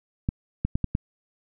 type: clicks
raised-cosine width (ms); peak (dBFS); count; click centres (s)
5; -11; 5; 0.289 / 0.65 / 0.755 / 0.843 / 0.951
effects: none